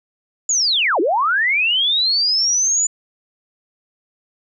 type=linear two-way sweep; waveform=sine; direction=down then up; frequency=7040 to 300.9 to 7040 Hz; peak=-14 dBFS; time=0.49-2.87 s; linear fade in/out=5 ms; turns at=1 s; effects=none